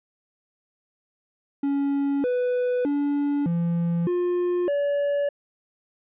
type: tone with pitch steps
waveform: triangle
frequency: 280.3 / 495.7 / 287 / 170.2 / 354.7 / 572 Hz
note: C#4 / B4 / D4 / F3 / F4 / D5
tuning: +19 / +6 / -40 / -44 / +27 / -46 cents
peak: -19 dBFS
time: 1.63-5.29 s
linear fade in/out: 5 ms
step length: 610 ms
effects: resampled to 8000 Hz